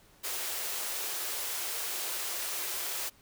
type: high-pass noise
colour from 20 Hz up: white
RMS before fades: -35 dBFS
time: 0.23-3.1 s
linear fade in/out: 20 ms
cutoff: 330 Hz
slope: 96 dB/octave
effects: pink hiss -61 dBFS RMS until 3.21 s